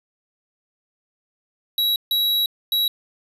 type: tone bursts at uneven times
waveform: square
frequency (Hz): 3880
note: B7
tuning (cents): -31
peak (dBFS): -18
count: 3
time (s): 1.78-1.96 / 2.11-2.46 / 2.72-2.88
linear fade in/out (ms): 2
effects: resampled to 32000 Hz